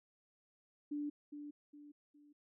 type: tone with echo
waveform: sine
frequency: 293.1 Hz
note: D4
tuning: 3 cents flat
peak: -37 dBFS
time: 0.91-1.1 s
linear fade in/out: 10 ms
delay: 410 ms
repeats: 3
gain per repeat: -8 dB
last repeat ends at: 2.33 s
effects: none